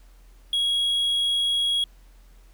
triangle tone, 3314 Hz, G#7, 4 cents flat, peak -19 dBFS, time 0.53-1.84 s, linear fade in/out 2 ms, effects added 42 Hz sine -48 dBFS peak until 2.53 s + pink hiss -61 dBFS RMS until 2.53 s

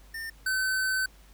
square tone pair in turn, 1810 / 1526.5 Hz, A6 / G6, +48 / -46 cents, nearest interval minor third, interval 294 cents, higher first, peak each -35 / -26 dBFS, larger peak second, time 0.14-0.3 / 0.46-1.06 s, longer second, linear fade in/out 5 ms, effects added 50 Hz sine -52 dBFS peak until 1.33 s + pink hiss -59 dBFS RMS until 1.33 s

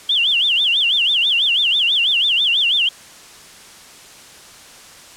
sine tone with vibrato, 3141 Hz, G7, 3 cents sharp, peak -13 dBFS, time 0.09-2.89 s, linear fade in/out 5 ms, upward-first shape sine, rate 6.1 Hz, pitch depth 240 cents each way, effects white hiss -41 dBFS RMS until 5.16 s + low-pass 9000 Hz 12 dB/octave

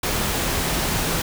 sine tone in noise, 164.8 Hz, E3, in tune, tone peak -31 dBFS, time 0.61-1.19 s, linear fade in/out 5 ms, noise pink, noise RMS -23 dBFS, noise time 0.03-1.22 s, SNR -11 dB, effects none

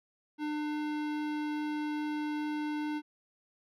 sine tone with hard clipping, 300.4 Hz, D4, 39 cents sharp, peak -34 dBFS, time 0.38-3.02 s, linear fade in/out 50 ms, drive 18 dB, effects none

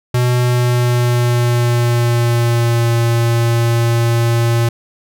square tone with pitch glide, 123.4 to 117.01 Hz, B2 to A#2, -1 to +7 cents, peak -12 dBFS, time 0.14-4.69 s, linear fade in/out 5 ms, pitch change -92 cents, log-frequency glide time 0.36-2.92 s, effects none

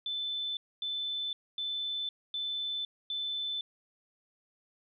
sine tone bursts, 3520 Hz, A7, in tune, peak -32 dBFS, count 5, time 0.06-3.61 s, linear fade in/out 2 ms, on 510 ms, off 250 ms, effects none

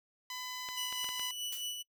10% pulse tone, 1005 Hz, B5, 30 cents sharp, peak -31 dBFS, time 0.3-1.31 s, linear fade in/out 2 ms
clicks, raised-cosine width 0.2 ms, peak -26 dBFS, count 5, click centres 0.688 / 0.926 / 1.044 / 1.09 / 1.196 s
sawtooth tone with tremolo, 2960 Hz, F#7, in tune, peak -32 dBFS, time 0.76-1.83 s, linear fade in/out 20 ms, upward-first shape sine, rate 4.7 Hz, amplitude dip 45%
blue noise with exponential decay, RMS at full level -38 dBFS, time 1.52-1.74 s, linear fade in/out 5 ms, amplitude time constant 47 ms
effects noise-tail reverb RT60 0.1 s tail -24 dB re dry

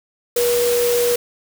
sine tone in noise, 481 Hz, B4, 46 cents flat, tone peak -15 dBFS, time 0.36-1.16 s, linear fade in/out 5 ms, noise white, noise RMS -24 dBFS, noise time 0.36-1.16 s, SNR +6 dB, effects none

